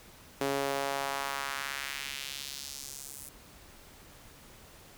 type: tone with high-pass filter sweep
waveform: sawtooth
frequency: 138.59 Hz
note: C#3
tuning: in tune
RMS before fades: -36 dBFS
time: 0.41-3.29 s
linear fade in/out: 0 ms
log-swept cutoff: 360 to 9800 Hz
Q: 1.4
effects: pink hiss -54 dBFS RMS until 4.97 s